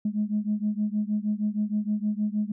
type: beating tone pair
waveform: sine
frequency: 207.7 / 214.1 Hz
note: G#3 / A3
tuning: 0 / -47 cents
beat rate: 6.4 Hz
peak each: -26 / -27 dBFS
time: 0.05-2.52 s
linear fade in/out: 5 ms
effects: tanh soft clip ceiling -17 dBFS